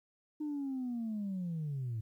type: linear sweep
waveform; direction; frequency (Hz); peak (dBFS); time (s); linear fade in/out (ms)
sine; down; 306 to 106.7; -33; 0.4-2.01; 10
effects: tanh soft clip ceiling -32 dBFS + 12-bit